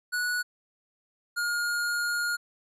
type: tone pair in turn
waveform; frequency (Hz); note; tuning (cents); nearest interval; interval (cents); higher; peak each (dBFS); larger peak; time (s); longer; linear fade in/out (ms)
square; 1468 / 1424.6; F#6 / F6; -14 / +34; minor second; 52; first; -27; neither; 0.12-0.43 / 1.36-2.37; second; 20
effects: resampled to 32000 Hz